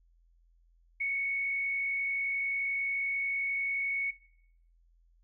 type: tone with frequency modulation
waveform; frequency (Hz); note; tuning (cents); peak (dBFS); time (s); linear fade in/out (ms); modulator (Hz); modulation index
sine; 2217; C#7; 0; -29; 1-4.11; 10; 51.3; 0.46
effects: noise-tail reverb RT60 0.7 s tail -19 dB re dry + added 42 Hz sine -62 dBFS peak until 5.23 s